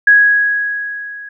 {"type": "tone with level ramp", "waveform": "sine", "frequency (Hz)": 1661.2, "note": "G#6", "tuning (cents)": 0, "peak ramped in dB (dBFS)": [-3, -28], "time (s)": [0.07, 1.29], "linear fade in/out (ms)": 5, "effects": []}